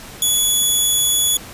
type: tone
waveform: 10% pulse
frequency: 3400 Hz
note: G#7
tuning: 40 cents sharp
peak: -6 dBFS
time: 0.22-1.37 s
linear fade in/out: 2 ms
effects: pink hiss -36 dBFS RMS until 1.53 s + resampled to 32000 Hz